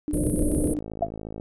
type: tone with tremolo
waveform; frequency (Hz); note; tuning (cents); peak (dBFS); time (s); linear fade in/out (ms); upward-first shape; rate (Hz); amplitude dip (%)
sine; 300.1; D4; +38; -24; 0.08-0.79; 0; square; 16; 40
type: band-stop noise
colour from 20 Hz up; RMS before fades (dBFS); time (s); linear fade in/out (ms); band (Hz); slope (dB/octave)
pink; -24; 0.13-0.74; 5; 610 to 9100; 96
type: click train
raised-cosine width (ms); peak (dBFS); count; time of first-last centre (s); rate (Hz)
2; -22; 49; 0.51-1.399; 54
type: tone with exponential decay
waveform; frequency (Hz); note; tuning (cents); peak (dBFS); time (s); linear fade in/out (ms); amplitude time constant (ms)
sine; 678; E5; +49; -15; 1.02-1.1; 5; 16
effects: resampled to 24000 Hz